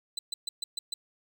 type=tone bursts; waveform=35% pulse; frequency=4000 Hz; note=B7; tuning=21 cents sharp; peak=-28 dBFS; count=6; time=0.17-0.94 s; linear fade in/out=5 ms; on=20 ms; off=130 ms; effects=none